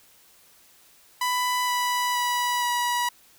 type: tone with pitch steps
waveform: sawtooth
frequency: 994 / 986 / 978.1 / 970.2 Hz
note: B5 / B5 / B5 / B5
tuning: +11 / -3 / -17 / -31 cents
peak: -19 dBFS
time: 1.21-3.09 s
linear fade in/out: 5 ms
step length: 470 ms
effects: white hiss -56 dBFS RMS until 3.38 s